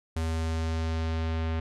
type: tone with low-pass filter sweep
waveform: square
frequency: 81 Hz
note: E2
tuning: 30 cents flat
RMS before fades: -29 dBFS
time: 0.16-1.6 s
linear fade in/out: 5 ms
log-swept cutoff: 9800 to 2900 Hz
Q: 1
effects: none